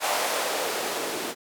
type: noise with band-pass filter sweep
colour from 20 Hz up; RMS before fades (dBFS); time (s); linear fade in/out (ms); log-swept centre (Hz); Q
blue; -28; 0-1.35; 50; 720 to 330; 1.8
effects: none